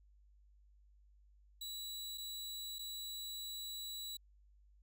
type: tone with dropouts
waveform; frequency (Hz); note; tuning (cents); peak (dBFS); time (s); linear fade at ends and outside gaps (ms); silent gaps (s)
sawtooth; 3925; B7; -11; -40; 1.61-4.17; 5; 2.176-2.18 / 2.786-2.791
effects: added 50 Hz sine -63 dBFS peak until 4.82 s